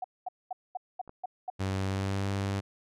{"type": "tone bursts", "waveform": "sine", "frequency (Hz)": 740, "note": "F#5", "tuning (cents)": 0, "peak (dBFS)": -31, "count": 7, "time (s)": [0.02, 1.501], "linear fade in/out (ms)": 5, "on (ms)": 23, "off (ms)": 220}
{"type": "clicks", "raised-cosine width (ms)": 1, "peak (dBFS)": [-40, -30], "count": 2, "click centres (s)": [1.077, 1.094]}
{"type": "tone with pitch glide", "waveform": "sawtooth", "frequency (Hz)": [96, 98.58], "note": ["G2", "G2"], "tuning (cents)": [-36, 10], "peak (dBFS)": -25, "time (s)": [1.59, 2.61], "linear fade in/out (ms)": 20, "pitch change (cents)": 46, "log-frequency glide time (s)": [1.81, 2.28]}
{"effects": ["low-pass 8000 Hz 12 dB/octave"]}